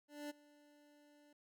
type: tone with ADSR envelope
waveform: 25% pulse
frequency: 293.7 Hz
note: D4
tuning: in tune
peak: -39 dBFS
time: 0.08-1.33 s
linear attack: 220 ms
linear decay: 18 ms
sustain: -22 dB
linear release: 4 ms
effects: none